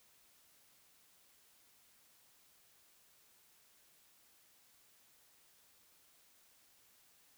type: silence
effects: white hiss -68 dBFS RMS until 7.37 s